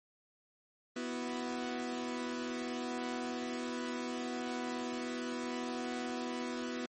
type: chord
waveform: sawtooth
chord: B suspended fourth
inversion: none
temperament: equal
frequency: 246.9 / 329.6 / 370 Hz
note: B3 / E4 / F#4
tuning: 0 / 0 / 0 cents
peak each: -34 / -40 / -40 dBFS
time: 0.96-6.86 s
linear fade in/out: 5 ms
effects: MP3 32 kbps